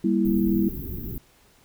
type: chord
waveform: sine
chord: E diminished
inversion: first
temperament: just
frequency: 197.78 / 237.3 / 329.6 Hz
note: G3 / Bb3 / E4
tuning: +16 / +31 / 0 cents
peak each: -22 / -25 / -23 dBFS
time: 0.04-0.69 s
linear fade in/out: 5 ms
type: band-stop noise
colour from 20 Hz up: pink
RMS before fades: -33 dBFS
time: 0.25-1.18 s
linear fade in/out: 2 ms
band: 410 to 13000 Hz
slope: 96 dB/octave
effects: pink hiss -58 dBFS RMS until 1.64 s